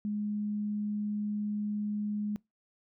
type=tone; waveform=sine; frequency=208.6 Hz; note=G#3; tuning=8 cents sharp; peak=-30 dBFS; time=0.05-2.36 s; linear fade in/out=0 ms; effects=noise-tail reverb RT60 0.2 s tail -24 dB re dry